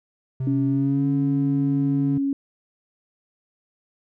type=tone with pitch glide; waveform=triangle; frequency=130.5 to 143.96 Hz; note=C3 to D3; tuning=-4 to -34 cents; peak=-21 dBFS; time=0.4-2.18 s; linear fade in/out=5 ms; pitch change=+170 cents; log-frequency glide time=0.67-1.07 s
type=tone; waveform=sine; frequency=276.7 Hz; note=C#4; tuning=3 cents flat; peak=-20 dBFS; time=0.47-2.33 s; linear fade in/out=2 ms
effects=none